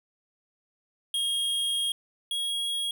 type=tone pair in turn; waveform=square; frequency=3256 / 3301 Hz; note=G#7 / G#7; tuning=-35 / -11 cents; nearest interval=unison; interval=24 cents; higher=second; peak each=-26 / -28 dBFS; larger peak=first; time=1.14-1.92 / 2.31-2.91 s; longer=first; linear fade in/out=2 ms; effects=none